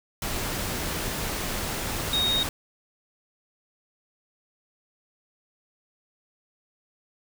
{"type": "tone in noise", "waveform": "sine", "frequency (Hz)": 3736, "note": "A#7", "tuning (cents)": 3, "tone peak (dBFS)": -22, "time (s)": [2.13, 2.43], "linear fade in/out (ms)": 2, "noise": "pink", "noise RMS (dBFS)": -30, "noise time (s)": [0.22, 2.49], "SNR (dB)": 5, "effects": []}